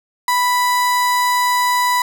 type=tone; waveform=35% pulse; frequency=987.8 Hz; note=B5; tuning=in tune; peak=-12 dBFS; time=0.28-2.02 s; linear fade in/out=2 ms; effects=9-bit